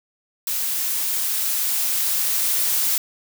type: noise with level ramp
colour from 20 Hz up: blue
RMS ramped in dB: -24 to -20 dBFS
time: 0.47-2.98 s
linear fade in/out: 2 ms
effects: none